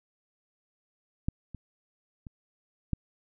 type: clicks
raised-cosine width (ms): 5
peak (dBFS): -15 / -28 / -30 / -15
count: 4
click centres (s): 1.285 / 1.547 / 2.268 / 2.933
effects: none